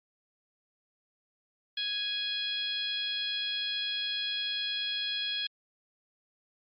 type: harmonic tone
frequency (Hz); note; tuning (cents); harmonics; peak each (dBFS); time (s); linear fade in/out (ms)
830.6; G#5; 0; 2 / 3 / 4 / 5 / 6; -41 / -41 / -32 / -38 / -46; 1.77-5.47; 5
effects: Opus 48 kbps